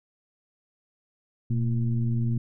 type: tone with frequency modulation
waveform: sine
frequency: 120 Hz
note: B2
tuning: 49 cents flat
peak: -22 dBFS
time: 1.5-2.38 s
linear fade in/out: 5 ms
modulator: 110 Hz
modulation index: 0.83
effects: none